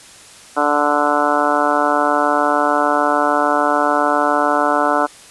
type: harmonic tone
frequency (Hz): 146.83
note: D3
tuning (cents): 0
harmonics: 2 / 3 / 4 / 5 / 6 / 7 / 8 / 9 / 10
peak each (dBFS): -22 / -25 / -20 / -20 / -22 / -21 / -26 / -20 / -24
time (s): 0.56-5.07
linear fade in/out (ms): 20
effects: white hiss -41 dBFS RMS until 5.3 s + resampled to 24000 Hz